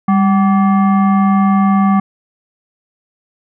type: tone with frequency modulation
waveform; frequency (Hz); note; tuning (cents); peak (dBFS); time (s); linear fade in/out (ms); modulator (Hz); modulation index
sine; 198.1; G3; +18; -8; 0.08-2; 5; 961; 0.67
effects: none